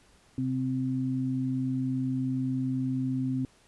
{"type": "tone pair together", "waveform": "sine", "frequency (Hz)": [130, 260], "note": ["C3", "C4"], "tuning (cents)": [-11, -11], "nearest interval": "octave", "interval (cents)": 1200, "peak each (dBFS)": [-31, -28], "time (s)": [0.38, 3.45], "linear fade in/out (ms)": 2, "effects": ["pink hiss -61 dBFS RMS until 3.67 s", "resampled to 24000 Hz"]}